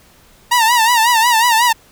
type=tone with vibrato; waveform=sawtooth; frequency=932.3 Hz; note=A#5; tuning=in tune; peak=-6 dBFS; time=0.51-1.73 s; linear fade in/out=10 ms; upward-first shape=sine; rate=5.5 Hz; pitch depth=100 cents each way; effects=pink hiss -48 dBFS RMS until 1.91 s